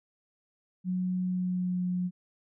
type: tone with pitch glide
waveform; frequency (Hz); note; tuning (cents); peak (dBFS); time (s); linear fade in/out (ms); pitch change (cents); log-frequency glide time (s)
sine; 182.9 to 180.38; F#3 to F#3; -20 to -44; -27; 0.84-2.11; 50; -24; 1.23-1.83
effects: none